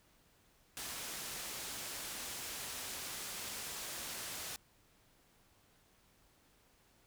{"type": "low-pass noise", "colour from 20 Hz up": "white", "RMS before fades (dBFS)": -44, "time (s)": [0.77, 4.56], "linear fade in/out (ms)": 0, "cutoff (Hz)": 11000, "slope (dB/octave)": 12, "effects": ["pink hiss -69 dBFS RMS until 7.06 s"]}